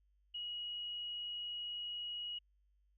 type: tone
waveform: sine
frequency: 2902 Hz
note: F#7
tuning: 34 cents flat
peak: -40 dBFS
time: 0.34-2.39 s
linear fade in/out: 10 ms
effects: added 50 Hz sine -70 dBFS peak until 2.97 s